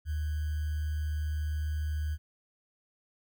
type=tone with sample-and-hold; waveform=sine; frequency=76.2 Hz; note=D#2; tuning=36 cents flat; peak=-29 dBFS; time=0.05-2.18 s; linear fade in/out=50 ms; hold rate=1575 Hz; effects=none